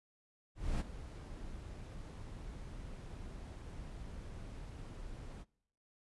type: noise with ADSR envelope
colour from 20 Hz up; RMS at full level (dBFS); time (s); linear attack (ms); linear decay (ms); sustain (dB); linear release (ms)
brown; -34; 0.55-5.45; 250; 24; -13; 40
effects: noise-tail reverb RT60 0.8 s tail -26 dB re dry + resampled to 24000 Hz